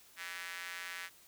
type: tone with high-pass filter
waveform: square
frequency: 89 Hz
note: F2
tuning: 33 cents sharp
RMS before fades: -44 dBFS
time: 0.16-1.1 s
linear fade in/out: 50 ms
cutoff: 1800 Hz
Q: 2.4
effects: white hiss -61 dBFS RMS until 1.27 s